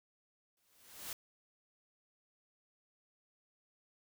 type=noise with exponential growth; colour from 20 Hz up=white; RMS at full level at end=-41 dBFS; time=0.57-1.13 s; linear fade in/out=1 ms; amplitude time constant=120 ms; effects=none